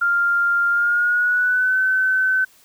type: tone with pitch glide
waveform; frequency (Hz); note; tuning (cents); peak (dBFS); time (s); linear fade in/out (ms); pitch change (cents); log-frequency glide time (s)
sine; 1396.9 to 1523.3; F6 to F#6; 0 to +50; -15; 0.01-2.45; 10; +150; 0.7-1.79
effects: white hiss -53 dBFS RMS until 2.64 s